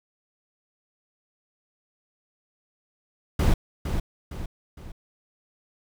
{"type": "noise with echo", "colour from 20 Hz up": "brown", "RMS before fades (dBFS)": -19, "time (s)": [3.39, 3.54], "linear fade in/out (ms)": 5, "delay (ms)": 460, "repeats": 3, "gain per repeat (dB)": -7, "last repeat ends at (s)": 4.92, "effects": []}